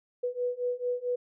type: beating tone pair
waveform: sine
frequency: 489.8 / 494.3 Hz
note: B4 / B4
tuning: -14 / +1 cents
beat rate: 4.5 Hz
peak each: -32 / -31 dBFS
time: 0.23-1.16 s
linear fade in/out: 10 ms
effects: none